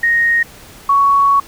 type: tone pair in turn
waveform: sine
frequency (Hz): 1864.7 / 1116.8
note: A#6 / C#6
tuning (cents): 0 / +13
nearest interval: major sixth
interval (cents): 887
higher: first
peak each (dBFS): -10 / -8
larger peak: second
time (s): 0.03-0.43 / 0.89-1.4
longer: second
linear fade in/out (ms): 5
effects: pink hiss -39 dBFS RMS until 1.47 s